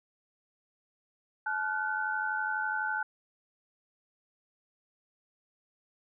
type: tone cluster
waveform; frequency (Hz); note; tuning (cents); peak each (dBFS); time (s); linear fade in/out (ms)
sine; 862 / 1419 / 1511; A5 / F6 / F#6; -36 / +27 / +36; -34 / -36 / -32; 1.46-3.03; 5
effects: none